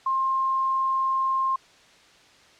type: tone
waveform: sine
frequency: 1061 Hz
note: C6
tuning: 24 cents sharp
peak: -21 dBFS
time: 0.06-1.56 s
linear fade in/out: 5 ms
effects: white hiss -54 dBFS RMS until 2.59 s + low-pass 5000 Hz 12 dB/octave